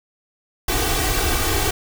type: noise with comb filter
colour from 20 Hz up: pink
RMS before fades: -20 dBFS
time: 0.68-1.71 s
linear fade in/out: 5 ms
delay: 2.6 ms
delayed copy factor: +0.9
effects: none